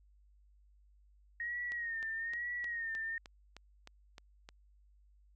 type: tone with vibrato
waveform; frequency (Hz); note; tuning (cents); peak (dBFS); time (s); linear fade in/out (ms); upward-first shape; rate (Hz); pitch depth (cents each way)
sine; 1864.7; A#6; 0; -36; 1.4-3.18; 2; sine; 1.1; 70
type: click train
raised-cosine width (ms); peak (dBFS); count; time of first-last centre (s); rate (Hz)
0.2; -32; 10; 1.72-4.489; 3.25
effects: added 50 Hz sine -62 dBFS peak until 5.35 s